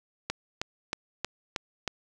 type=click train; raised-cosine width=0.2 ms; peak=-12 dBFS; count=6; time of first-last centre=0.3-1.877 s; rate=3.17 Hz; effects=none